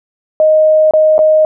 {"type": "tone with dropouts", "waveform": "sine", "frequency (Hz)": 622.3, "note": "D#5", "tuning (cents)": 0, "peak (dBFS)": -5, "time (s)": [0.4, 1.45], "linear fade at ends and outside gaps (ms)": 1, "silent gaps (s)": [[0.91, 0.936], [1.181, 1.19]], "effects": []}